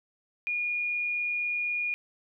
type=tone; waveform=sine; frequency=2436 Hz; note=D#7; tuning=37 cents flat; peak=-27 dBFS; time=0.47-1.94 s; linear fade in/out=0 ms; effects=none